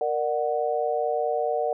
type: chord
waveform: sine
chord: Bb augmented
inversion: none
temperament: equal with one note detuned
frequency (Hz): 466.2 / 595.5 / 740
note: Bb4 / D5 / F#5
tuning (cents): 0 / +24 / 0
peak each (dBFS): -27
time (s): 0.01-1.73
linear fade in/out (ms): 2
effects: none